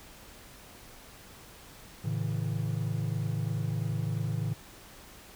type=chord; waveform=triangle; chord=A major; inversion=none; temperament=equal with one note detuned; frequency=110 / 138.59 / 161.61 Hz; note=A2 / C#3 / E3; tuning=0 / 0 / -34 cents; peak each=-30 / -32 / -32 dBFS; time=2.04-4.54 s; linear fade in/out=10 ms; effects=pink hiss -51 dBFS RMS until 5.35 s